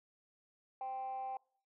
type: tone with frequency modulation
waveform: sine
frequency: 784 Hz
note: G5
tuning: in tune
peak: -37 dBFS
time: 0.81-1.37 s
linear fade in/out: 2 ms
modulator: 262 Hz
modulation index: 0.32
effects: noise-tail reverb RT60 0.5 s tail -25 dB re dry + tanh soft clip ceiling -35 dBFS